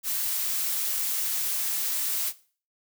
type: noise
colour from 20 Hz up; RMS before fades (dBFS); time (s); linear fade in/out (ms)
blue; -28; 0.03-2.33; 50
effects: noise-tail reverb RT60 0.4 s tail -17 dB re dry